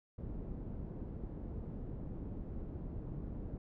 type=low-pass noise; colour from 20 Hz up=pink; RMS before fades=-43 dBFS; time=0.18-3.58 s; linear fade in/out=5 ms; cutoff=320 Hz; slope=12 dB/octave; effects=none